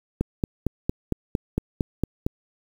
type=click train; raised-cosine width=3 ms; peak=-9 dBFS; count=10; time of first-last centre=0.21-2.265 s; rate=4.38 Hz; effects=7-bit